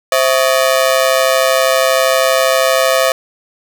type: ring-modulated tone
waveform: sawtooth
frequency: 593 Hz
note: D5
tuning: 17 cents sharp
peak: -3 dBFS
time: 0.12-3.12 s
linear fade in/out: 2 ms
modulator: 66.3 Hz
effects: none